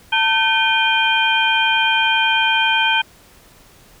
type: tone cluster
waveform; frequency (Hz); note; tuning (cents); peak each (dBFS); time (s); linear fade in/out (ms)
sine; 895 / 1537 / 2437 / 3146; A5 / G6 / D#7 / G7; +29 / -35 / -37 / +6; -19; 0.12-3.02; 10
effects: pink hiss -48 dBFS RMS until 4 s